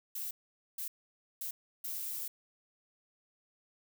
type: noise bursts at uneven times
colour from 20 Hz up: violet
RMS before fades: -39 dBFS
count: 4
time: 0.15-0.31 / 0.78-0.88 / 1.41-1.51 / 1.84-2.28 s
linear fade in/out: 5 ms
effects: none